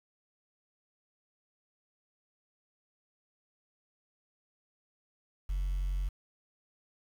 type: tone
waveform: sine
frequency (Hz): 45.83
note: F#1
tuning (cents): -16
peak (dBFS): -27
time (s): 5.49-6.09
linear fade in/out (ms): 10
effects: tanh soft clip ceiling -28 dBFS + 9-bit